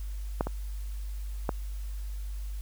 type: clicks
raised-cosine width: 1 ms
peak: -12 / -18 / -13 dBFS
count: 3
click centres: 0.409 / 0.47 / 1.492 s
effects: added 50 Hz sine -33 dBFS peak until 2.61 s + white hiss -55 dBFS RMS until 2.61 s